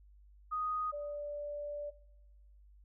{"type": "tone pair in turn", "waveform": "sine", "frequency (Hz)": [1244.5, 584.6], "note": ["D#6", "D5"], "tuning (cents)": [0, -8], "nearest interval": "octave + minor second", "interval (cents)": 1308, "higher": "first", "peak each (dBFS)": [-33, -37], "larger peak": "first", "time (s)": [[0.51, 0.92], [0.92, 1.91]], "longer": "second", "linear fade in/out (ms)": 20, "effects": ["noise-tail reverb RT60 0.9 s tail -19 dB re dry", "added 50 Hz sine -57 dBFS peak until 2.84 s"]}